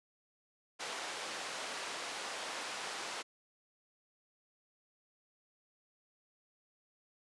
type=band-pass noise; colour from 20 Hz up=pink; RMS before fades=-42 dBFS; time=0.79-3.23 s; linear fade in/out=20 ms; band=580 to 7000 Hz; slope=12 dB/octave; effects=resampled to 24000 Hz